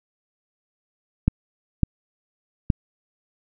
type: clicks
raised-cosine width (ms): 5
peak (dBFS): -4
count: 3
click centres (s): 1.28 / 1.833 / 2.702
effects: none